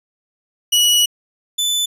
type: tone pair in turn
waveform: sawtooth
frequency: 2928 / 3504 Hz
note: F#7 / A7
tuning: -19 / -8 cents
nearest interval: minor third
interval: 311 cents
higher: second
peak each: -8 / -13 dBFS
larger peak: first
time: 0.72-1.06 / 1.58-1.86 s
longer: first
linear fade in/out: 10 ms
effects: resampled to 32000 Hz